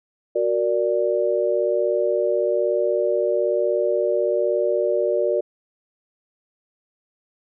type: chord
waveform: sine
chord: Gb augmented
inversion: none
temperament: equal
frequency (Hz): 370 / 466.2 / 587.3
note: Gb4 / Bb4 / D5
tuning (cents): 0 / 0 / 0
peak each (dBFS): -23 / -23 / -21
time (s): 0.35-5.41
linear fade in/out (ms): 10
effects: none